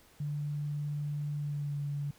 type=tone with pitch glide; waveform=sine; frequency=146.83 to 143.73 Hz; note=D3 to D3; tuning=0 to -37 cents; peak=-32 dBFS; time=0.2-2.11 s; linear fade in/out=5 ms; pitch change=-37 cents; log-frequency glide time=1.37-1.8 s; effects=pink hiss -61 dBFS RMS until 2.18 s